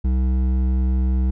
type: tone with hard clipping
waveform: triangle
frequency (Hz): 63.9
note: C2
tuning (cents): -40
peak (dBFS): -18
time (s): 0.04-1.31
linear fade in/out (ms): 10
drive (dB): 13
effects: none